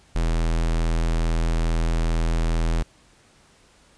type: tone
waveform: square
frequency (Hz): 41.17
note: E1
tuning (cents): -1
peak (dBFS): -20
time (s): 0.15-2.83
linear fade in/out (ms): 10
effects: pink hiss -56 dBFS RMS until 3.97 s + resampled to 22050 Hz